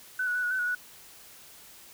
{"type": "tone with pitch steps", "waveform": "sine", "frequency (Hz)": [1507, 1464, 1488, 1456, 1520, 1457, 1474], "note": ["F#6", "F#6", "F#6", "F#6", "F#6", "F#6", "F#6"], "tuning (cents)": [31, -19, 9, -28, 46, -27, -7], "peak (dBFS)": -26, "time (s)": [0.19, 0.75], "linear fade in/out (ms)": 5, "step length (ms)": 80, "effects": ["white hiss -51 dBFS RMS until 1.93 s"]}